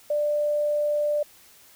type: tone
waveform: sine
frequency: 592 Hz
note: D5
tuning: 14 cents sharp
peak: -21 dBFS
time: 0.1-1.23 s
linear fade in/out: 5 ms
effects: white hiss -53 dBFS RMS until 1.75 s